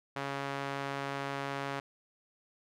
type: tone with band-pass filter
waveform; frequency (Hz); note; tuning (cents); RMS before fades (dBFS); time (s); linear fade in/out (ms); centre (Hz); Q
sawtooth; 138.9; C#3; +4; -37; 0.16-1.8; 5; 1300; 0.66
effects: none